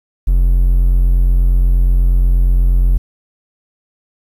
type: tone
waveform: triangle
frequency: 44.19 Hz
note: F1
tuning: 21 cents sharp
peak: -6 dBFS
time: 0.27-2.98 s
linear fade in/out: 10 ms
effects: 8-bit